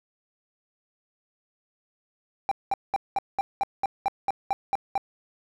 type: tone bursts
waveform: triangle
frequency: 790 Hz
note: G5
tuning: 13 cents sharp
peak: -19 dBFS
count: 12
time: 2.49-4.978 s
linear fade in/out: 0 ms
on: 24 ms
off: 200 ms
effects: none